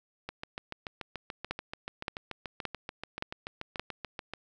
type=two click trains; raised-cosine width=0.3 ms; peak=-16 / -21 dBFS; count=5 / 29; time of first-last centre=1.51-3.796 / 0.29-4.336 s; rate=1.75 / 6.92 Hz; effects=none